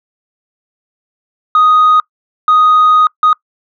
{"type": "tone bursts at uneven times", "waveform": "sine", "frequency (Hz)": 1246, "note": "D#6", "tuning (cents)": 2, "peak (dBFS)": -3, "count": 3, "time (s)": [[1.55, 2], [2.48, 3.07], [3.23, 3.33]], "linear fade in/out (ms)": 2, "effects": ["noise-tail reverb RT60 0.1 s tail -25 dB re dry", "tanh soft clip ceiling -3 dBFS"]}